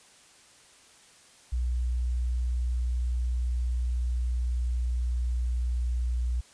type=tone with pitch glide; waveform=sine; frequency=61.1 to 60.71 Hz; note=B1 to B1; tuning=-18 to -29 cents; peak=-25 dBFS; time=1.52-6.41 s; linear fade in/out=10 ms; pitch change=-11 cents; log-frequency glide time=2.94-5.99 s; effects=white hiss -56 dBFS RMS until 6.53 s + resampled to 22050 Hz